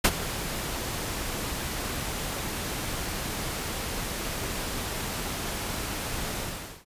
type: noise with ADSR envelope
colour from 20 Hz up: pink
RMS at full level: -17 dBFS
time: 0.04-6.85 s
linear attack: 10 ms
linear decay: 48 ms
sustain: -15 dB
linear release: 470 ms
effects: resampled to 32000 Hz